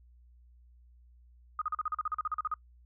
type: tone bursts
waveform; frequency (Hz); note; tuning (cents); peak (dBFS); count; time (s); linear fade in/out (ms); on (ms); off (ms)
sine; 1244.5; D#6; 0; -29; 15; 1.59-2.54; 2; 26; 40
effects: noise-tail reverb RT60 0.1 s tail -23 dB re dry + added 60 Hz sine -56 dBFS peak until 2.85 s